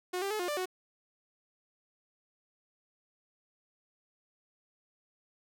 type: tone with pitch steps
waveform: sawtooth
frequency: 362.4 / 395.1 / 427.9 / 356.2 / 591 / 368.8 Hz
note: F#4 / G4 / A4 / F4 / D5 / F#4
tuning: -36 / +14 / -48 / +34 / +11 / -6 cents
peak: -28 dBFS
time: 0.13-0.658 s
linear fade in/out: 10 ms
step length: 88 ms
effects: none